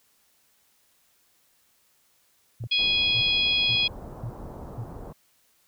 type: tone bursts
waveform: sine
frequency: 116.54 Hz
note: A#2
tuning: in tune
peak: -30 dBFS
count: 5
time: 2.6-4.845 s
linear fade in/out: 10 ms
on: 73 ms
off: 470 ms
type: click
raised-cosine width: 2 ms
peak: -27 dBFS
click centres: 2.639 s
type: harmonic tone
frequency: 830.6 Hz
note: G#5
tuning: in tune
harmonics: 3 / 4 / 5 / 6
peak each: -26 / -22 / -32 / -33 dBFS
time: 2.71-3.88 s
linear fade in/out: 10 ms
type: low-pass noise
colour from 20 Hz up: pink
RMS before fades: -40 dBFS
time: 2.78-5.13 s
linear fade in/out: 10 ms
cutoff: 1000 Hz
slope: 24 dB/octave
effects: white hiss -65 dBFS RMS until 5.67 s